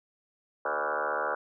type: tone with frequency modulation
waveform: sine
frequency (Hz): 985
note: B5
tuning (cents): -5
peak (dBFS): -27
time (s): 0.65-1.35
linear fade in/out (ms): 5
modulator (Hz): 74.6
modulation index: 7.1
effects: none